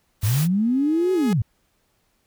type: noise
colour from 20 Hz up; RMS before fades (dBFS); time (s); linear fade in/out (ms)
white; -30; 0.21-0.48; 50
type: linear two-way sweep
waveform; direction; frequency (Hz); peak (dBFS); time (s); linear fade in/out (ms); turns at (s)
sine; up then down; 94.3 to 380.2 to 94.3; -17; 0.23-1.42; 5; 1.13
type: tone with exponential growth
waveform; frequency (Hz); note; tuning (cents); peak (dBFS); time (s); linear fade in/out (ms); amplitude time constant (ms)
sawtooth; 419.8; G#4; +19; -22; 0.36-1.33; 1; 210
effects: pink hiss -67 dBFS RMS until 2.26 s